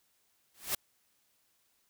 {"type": "noise with exponential growth", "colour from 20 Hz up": "white", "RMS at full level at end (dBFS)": -28, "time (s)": [0.54, 0.75], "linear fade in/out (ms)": 5, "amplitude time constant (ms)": 45, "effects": ["white hiss -73 dBFS RMS until 1.89 s"]}